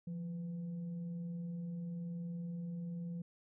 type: tone with frequency modulation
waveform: sine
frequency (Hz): 173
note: F3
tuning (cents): -16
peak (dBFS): -39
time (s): 0.07-3.22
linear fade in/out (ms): 5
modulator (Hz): 325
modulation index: 0.23
effects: none